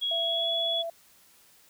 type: tone with pitch glide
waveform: sine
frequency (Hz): 3322 to 3384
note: G#7 to G#7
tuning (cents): 0 to +32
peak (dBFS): -26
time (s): 0.01-0.83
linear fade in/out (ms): 20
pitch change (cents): +32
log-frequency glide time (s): 0.19-0.51
type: tone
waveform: sine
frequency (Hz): 669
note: E5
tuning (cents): +25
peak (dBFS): -31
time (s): 0.11-0.9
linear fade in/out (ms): 5
effects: white hiss -59 dBFS RMS until 1.69 s